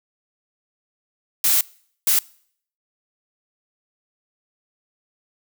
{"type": "noise bursts at uneven times", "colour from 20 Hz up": "blue", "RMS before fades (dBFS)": -17, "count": 2, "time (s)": [[1.44, 1.61], [2.07, 2.19]], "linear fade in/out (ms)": 2, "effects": ["noise-tail reverb RT60 0.6 s tail -24 dB re dry"]}